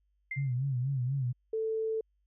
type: tone with exponential decay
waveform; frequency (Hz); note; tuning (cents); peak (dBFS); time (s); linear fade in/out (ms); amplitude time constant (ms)
sine; 2093; C7; 0; -31; 0.31-0.54; 5; 49
type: tone with vibrato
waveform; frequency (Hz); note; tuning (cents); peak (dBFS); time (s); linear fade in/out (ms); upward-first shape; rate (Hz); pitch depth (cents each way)
sine; 130.9; C3; +1; -28; 0.36-1.33; 20; sine; 4.1; 120
type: tone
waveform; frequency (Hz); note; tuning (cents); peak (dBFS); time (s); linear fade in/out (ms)
sine; 442.3; A4; +9; -29; 1.53-2.01; 5
effects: added 50 Hz sine -70 dBFS peak until 2.26 s